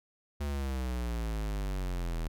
square exponential sweep, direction down, 73.42 to 40.03 Hz, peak -32 dBFS, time 0.4-2.28 s, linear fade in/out 10 ms, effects none

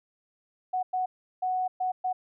sine tone bursts at uneven times, 740 Hz, F#5, in tune, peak -25 dBFS, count 5, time 0.73-0.83 / 0.93-1.06 / 1.42-1.68 / 1.8-1.92 / 2.04-2.13 s, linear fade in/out 10 ms, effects none

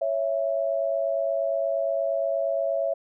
sine tone pair together, 554.4 / 662.9 Hz, C#5 / E5, 0 / +10 cents, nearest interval minor third, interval 310 cents, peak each -26 / -25 dBFS, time 0.01-2.94 s, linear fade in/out 10 ms, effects none

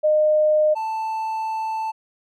sine / triangle tone pair in turn, 612 / 882.6 Hz, D#5 / A5, -29 / +5 cents, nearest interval tritone, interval 634 cents, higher second, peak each -14 / -21 dBFS, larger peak first, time 0.03-0.75 / 0.75-1.92 s, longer second, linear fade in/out 20 ms, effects none

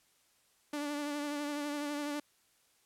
sawtooth tone with vibrato, 292.1 Hz, D4, 9 cents flat, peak -31 dBFS, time 0.73-2.2 s, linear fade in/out 5 ms, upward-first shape triangle, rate 12 Hz, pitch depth 37 cents each way, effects white hiss -70 dBFS RMS until 2.85 s + low-pass 12000 Hz 12 dB/octave

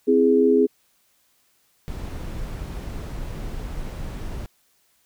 sine chord, C augmented, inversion none, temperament equal with one note detuned, 259.8 / 329.6 / 415.3 Hz, C4 / E4 / G#4, -12 / 0 / 0 cents, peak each -19 / -22 / -16 dBFS, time 0.07-0.67 s, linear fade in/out 20 ms
brown noise, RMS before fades -31 dBFS, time 1.88-4.46 s, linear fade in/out 0 ms
effects white hiss -64 dBFS RMS until 5.05 s

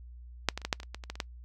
clicks, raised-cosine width 0.2 ms, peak -6 / -17 / -30 / -15 / -8 / -24 / -27 / -21 / -26 / -19 / -27 / -13 dBFS, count 12, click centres 0.487 / 0.576 / 0.617 / 0.65 / 0.728 / 0.801 / 0.832 / 0.946 / 1.038 / 1.1 / 1.155 / 1.202 s, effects noise-tail reverb RT60 0.1 s tail -25 dB re dry + added 60 Hz sine -45 dBFS peak until 1.44 s

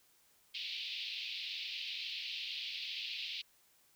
pink band-pass noise, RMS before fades -42 dBFS, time 0.54-3.42 s, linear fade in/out 10 ms, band 2500 to 4500 Hz, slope 48 dB/octave, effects white hiss -69 dBFS RMS until 3.95 s

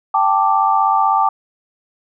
sine chord, G suspended second, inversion none, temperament equal, 784 / 880 / 1174.7 Hz, G5 / A5 / D6, 0 / 0 / 0 cents, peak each -16 dBFS, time 0.14-1.29 s, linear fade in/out 5 ms, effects none

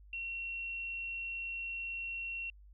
sine tone, 2729 Hz, F7, 41 cents flat, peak -37 dBFS, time 0.13-2.5 s, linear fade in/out 2 ms, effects added 50 Hz sine -54 dBFS peak until 2.73 s

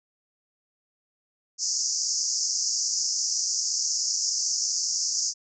white band-pass noise, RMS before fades -27 dBFS, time 1.58-5.34 s, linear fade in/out 50 ms, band 4900 to 6900 Hz, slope 96 dB/octave, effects none

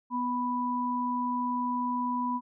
sine tone pair together, 246.9 / 987.8 Hz, B3 / B5, 0 / 0 cents, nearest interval 2 octaves, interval 2400 cents, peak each -31 / -29 dBFS, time 0.1-2.41 s, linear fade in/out 50 ms, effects none

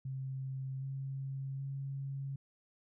sine tone with pitch steps, 133 / 135.4 / 137.1 Hz, C3 / C#3 / C#3, +29 / -40 / -19 cents, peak -37 dBFS, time 0.05-2.36 s, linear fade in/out 5 ms, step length 770 ms, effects none

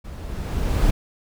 brown noise with level ramp, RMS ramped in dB -36 to -17 dBFS, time 0.04-0.91 s, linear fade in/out 10 ms, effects none

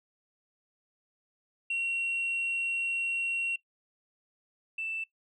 sine tone pair in turn, 2737 / 2661 Hz, F7 / E7, -36 / +16 cents, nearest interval unison, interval 48 cents, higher first, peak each -26 / -31 dBFS, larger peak first, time 1.7-3.56 / 4.78-5.04 s, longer first, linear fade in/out 5 ms, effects noise-tail reverb RT60 0.1 s tail -20 dB re dry + tanh soft clip ceiling -26 dBFS

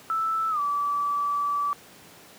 sine tone with pitch glide, 1318.5 to 1154.5 Hz, E6 to D6, 0 to -30 cents, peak -23 dBFS, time 0.1-1.73 s, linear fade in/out 0 ms, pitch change -230 cents, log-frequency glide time 0.5-0.6 s, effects pink hiss -49 dBFS RMS until 2.38 s + high-pass 150 Hz 12 dB/octave

